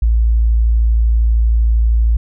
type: tone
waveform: sine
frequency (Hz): 56.4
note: A1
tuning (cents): +44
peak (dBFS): -9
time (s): 0.02-2.17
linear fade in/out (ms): 5
effects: none